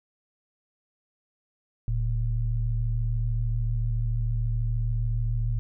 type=tone pair together; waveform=sine; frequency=40.26 / 114 Hz; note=E1 / A#2; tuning=-40 / -38 cents; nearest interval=octave + tritone; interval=1802 cents; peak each=-26 dBFS; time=1.88-5.59 s; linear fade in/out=0 ms; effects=none